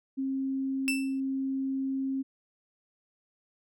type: tone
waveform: sine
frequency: 268 Hz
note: C4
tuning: 42 cents sharp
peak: -28 dBFS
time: 0.17-2.23 s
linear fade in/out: 20 ms
type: tone with exponential decay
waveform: 40% pulse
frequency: 2659 Hz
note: E7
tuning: 14 cents sharp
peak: -23 dBFS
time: 0.88-1.2 s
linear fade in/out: 0 ms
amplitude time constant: 68 ms
effects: none